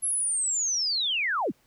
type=linear sweep; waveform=sine; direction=down; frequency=11200 to 116.54 Hz; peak=-24 dBFS; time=0.02-1.52 s; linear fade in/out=20 ms; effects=pink hiss -65 dBFS RMS until 1.66 s